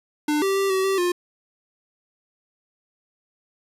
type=tone with pitch steps; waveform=square; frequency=299.2 / 389.5 / 391.8 / 380.1 / 387.4 / 354.1 Hz; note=D4 / G4 / G4 / F#4 / G4 / F4; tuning=+32 / -11 / -1 / +47 / -20 / +24 cents; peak=-20 dBFS; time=0.28-1.12 s; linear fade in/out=5 ms; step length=140 ms; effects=resampled to 32000 Hz